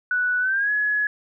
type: tone with pitch glide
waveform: sine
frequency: 1480 to 1690.3 Hz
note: F#6 to G#6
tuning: 0 to +30 cents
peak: -19 dBFS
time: 0.11-1.07 s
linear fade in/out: 2 ms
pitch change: +230 cents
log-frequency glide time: 0.4-0.71 s
effects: none